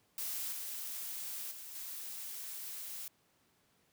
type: noise with level steps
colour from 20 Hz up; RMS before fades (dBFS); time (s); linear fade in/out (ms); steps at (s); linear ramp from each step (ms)
blue; -39 / -42 / -48 / -44; 0.18-3.08; 2; 0.52 / 1.51 / 1.75; 5
effects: pink hiss -72 dBFS RMS until 3.92 s + high-pass 100 Hz 12 dB/octave